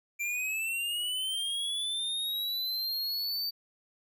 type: linear sweep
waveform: square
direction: up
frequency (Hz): 2352 to 4615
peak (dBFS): -31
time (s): 0.19-3.51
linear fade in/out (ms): 20
effects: none